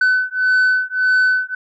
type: beating tone pair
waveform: sine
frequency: 1508 / 1509.7 Hz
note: F#6 / F#6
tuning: +32 / +34 cents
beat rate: 1.7 Hz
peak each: -14 dBFS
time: 0.01-1.55 s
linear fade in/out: 5 ms
effects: tanh soft clip ceiling -10 dBFS